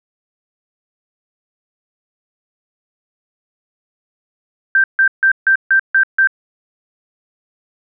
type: tone bursts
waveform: sine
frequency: 1568 Hz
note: G6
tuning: in tune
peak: -8 dBFS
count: 7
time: 4.75-6.273 s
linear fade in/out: 2 ms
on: 89 ms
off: 150 ms
effects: none